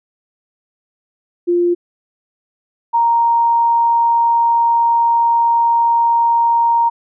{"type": "tone pair in turn", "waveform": "sine", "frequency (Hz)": [349.2, 932.3], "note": ["F4", "A#5"], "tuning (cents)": [0, 0], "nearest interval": "octave + perfect fourth", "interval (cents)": 1700, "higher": "second", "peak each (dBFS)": [-11, -10], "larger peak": "second", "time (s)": [[1.47, 1.75], [2.93, 6.9]], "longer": "second", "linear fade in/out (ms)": 20, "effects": []}